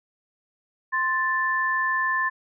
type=tone pair together; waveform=sine; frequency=1046.5 / 1760 Hz; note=C6 / A6; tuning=0 / 0 cents; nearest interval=major sixth; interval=900 cents; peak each=-25 / -23 dBFS; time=0.92-2.3 s; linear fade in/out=20 ms; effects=none